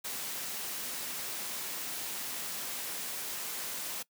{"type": "noise", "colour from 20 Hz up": "white", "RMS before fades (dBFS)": -38, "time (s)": [0.04, 4.03], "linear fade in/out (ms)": 10, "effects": ["noise-tail reverb RT60 0.1 s tail -21 dB re dry", "high-pass 150 Hz 12 dB/octave"]}